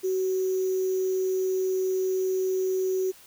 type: tone with sample-and-hold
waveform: sine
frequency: 375.1 Hz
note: F#4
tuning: 24 cents sharp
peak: -23 dBFS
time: 0.03-3.12 s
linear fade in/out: 20 ms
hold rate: 6300 Hz
effects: white hiss -52 dBFS RMS until 3.26 s